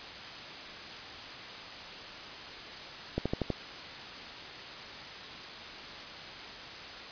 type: slowing click train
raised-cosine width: 2 ms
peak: -16 dBFS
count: 5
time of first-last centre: 3.18-3.503 s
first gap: 76 ms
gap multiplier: 1.04
effects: white hiss -43 dBFS RMS until 7.11 s + resampled to 11025 Hz